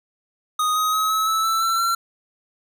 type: tone with pitch steps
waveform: square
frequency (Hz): 1244 / 1259.9 / 1276 / 1292.3 / 1308.9 / 1325.6 / 1342.6 / 1359.7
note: D#6 / D#6 / D#6 / E6 / E6 / E6 / E6 / F6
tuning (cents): -1 / +21 / +43 / -35 / -13 / +9 / +31 / -47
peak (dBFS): -19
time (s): 0.59-1.95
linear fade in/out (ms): 5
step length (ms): 170
effects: none